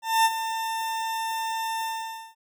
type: tone with ADSR envelope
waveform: 40% pulse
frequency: 898 Hz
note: A5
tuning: 35 cents sharp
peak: -15 dBFS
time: 0.02-2.35 s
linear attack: 230 ms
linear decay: 40 ms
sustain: -11 dB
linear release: 520 ms
effects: none